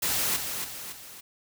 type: noise with echo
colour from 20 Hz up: white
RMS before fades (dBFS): -27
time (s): 0.02-0.37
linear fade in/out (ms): 10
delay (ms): 280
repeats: 3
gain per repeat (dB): -6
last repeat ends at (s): 1.21
effects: none